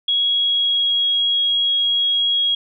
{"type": "tone with pitch glide", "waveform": "sine", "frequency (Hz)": [3322, 3301], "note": ["G#7", "G#7"], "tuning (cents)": [0, -11], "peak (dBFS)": -15, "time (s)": [0.08, 2.55], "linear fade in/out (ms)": 5, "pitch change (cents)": -11, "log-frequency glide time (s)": [0.24, 0.98], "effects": []}